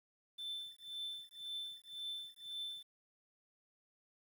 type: tone with tremolo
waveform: triangle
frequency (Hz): 3534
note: A7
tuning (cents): +7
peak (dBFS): -37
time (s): 0.38-2.83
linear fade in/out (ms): 10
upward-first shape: triangle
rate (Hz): 1.9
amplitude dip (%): 100
effects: tanh soft clip ceiling -33 dBFS + 11-bit